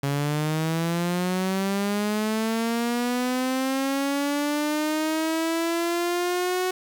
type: linear sweep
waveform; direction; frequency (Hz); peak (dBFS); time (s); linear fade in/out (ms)
sawtooth; up; 138.59 to 370; -19; 0.03-6.71; 5
effects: 8-bit